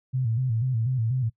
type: tone with vibrato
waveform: sine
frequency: 120.7 Hz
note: B2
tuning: 39 cents flat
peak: -22 dBFS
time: 0.13-1.3 s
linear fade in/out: 20 ms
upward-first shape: square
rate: 4.1 Hz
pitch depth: 120 cents each way
effects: noise-tail reverb RT60 0.1 s tail -22 dB re dry